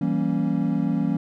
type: chord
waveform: triangle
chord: E diminished seventh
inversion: none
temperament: equal with one note detuned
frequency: 164.81 / 192.74 / 233.1 / 277.2 Hz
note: E3 / G3 / Bb3 / Db4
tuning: 0 / -29 / 0 / 0 cents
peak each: -24 dBFS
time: 0.01-1.17 s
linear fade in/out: 5 ms
effects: none